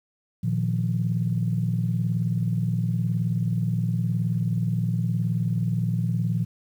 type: chord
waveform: sine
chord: Bb suspended fourth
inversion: none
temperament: equal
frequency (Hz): 116.54 / 155.56 / 174.61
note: Bb2 / Eb3 / F3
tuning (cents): 0 / 0 / 0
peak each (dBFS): -24 / -28 / -26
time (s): 0.43-6.45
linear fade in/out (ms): 10
effects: tanh soft clip ceiling -12 dBFS + 9-bit